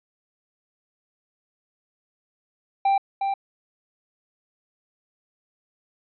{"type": "tone with echo", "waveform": "triangle", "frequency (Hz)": 787, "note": "G5", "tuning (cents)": 7, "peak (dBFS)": -15, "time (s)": [2.85, 2.98], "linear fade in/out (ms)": 5, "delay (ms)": 360, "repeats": 1, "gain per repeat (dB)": -5, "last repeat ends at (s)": 3.34, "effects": ["resampled to 11025 Hz"]}